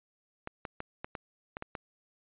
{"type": "clicks", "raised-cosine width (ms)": 0.5, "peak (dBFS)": -22, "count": 8, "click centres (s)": [0.474, 0.652, 0.804, 1.045, 1.152, 1.569, 1.624, 1.752], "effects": ["resampled to 8000 Hz"]}